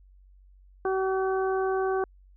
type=harmonic tone; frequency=380.5 Hz; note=F#4; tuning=48 cents sharp; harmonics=1 / 2 / 3 / 4; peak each=-25 / -31 / -35 / -37 dBFS; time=0.85-2.04 s; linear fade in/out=2 ms; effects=added 47 Hz sine -52 dBFS peak until 2.36 s